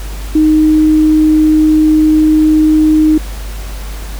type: tone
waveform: sine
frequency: 309.8 Hz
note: D#4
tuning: 7 cents flat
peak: -5 dBFS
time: 0.35-3.18 s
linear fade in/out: 5 ms
effects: added 50 Hz sine -20 dBFS peak until 4.19 s + pink hiss -31 dBFS RMS until 4.19 s